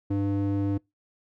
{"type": "tone with band-pass filter", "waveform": "square", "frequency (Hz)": 99.6, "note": "G2", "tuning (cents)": 28, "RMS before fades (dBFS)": -26, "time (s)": [0.1, 0.78], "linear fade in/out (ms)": 10, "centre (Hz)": 240, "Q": 2.8, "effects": ["noise-tail reverb RT60 0.2 s tail -25 dB re dry"]}